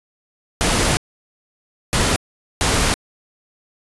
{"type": "noise bursts at uneven times", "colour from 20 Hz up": "pink", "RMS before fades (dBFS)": -17, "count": 3, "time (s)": [[0.61, 0.97], [1.93, 2.16], [2.61, 2.94]], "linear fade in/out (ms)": 0, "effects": ["resampled to 24000 Hz"]}